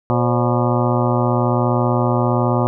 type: harmonic tone with a mistuned harmonic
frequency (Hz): 121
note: B2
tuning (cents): -35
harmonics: 1 / 2 / 3 / 4 / 5 / 6 / 7 / 8 / 9 / 10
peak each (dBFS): -18 / -21 / -23 / -24 / -25 / -26 / -26 / -27 / -28 / -28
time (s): 0.1-2.67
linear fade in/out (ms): 0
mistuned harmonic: 4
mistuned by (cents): +140
effects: none